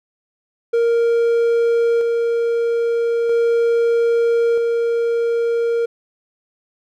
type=tone with tremolo; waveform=triangle; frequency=466.2 Hz; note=A#4; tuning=in tune; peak=-11 dBFS; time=0.73-5.86 s; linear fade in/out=10 ms; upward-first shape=square; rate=0.39 Hz; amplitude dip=25%; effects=none